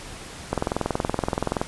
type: click train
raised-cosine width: 1 ms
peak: -8 dBFS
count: 24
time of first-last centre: 0.53-1.615 s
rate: 21.2 Hz
effects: pink hiss -39 dBFS RMS until 1.67 s + resampled to 24000 Hz